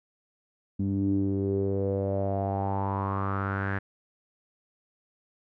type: tone with low-pass filter sweep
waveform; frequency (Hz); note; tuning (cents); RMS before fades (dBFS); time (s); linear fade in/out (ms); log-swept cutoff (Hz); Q
sawtooth; 98; G2; 0; -28; 0.79-3.79; 10; 240 to 1700; 6.3
effects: none